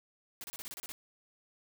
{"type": "noise bursts", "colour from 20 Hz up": "white", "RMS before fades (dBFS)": -44, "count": 9, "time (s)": [0.41, 0.92], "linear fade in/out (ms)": 0, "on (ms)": 30, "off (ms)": 30, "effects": []}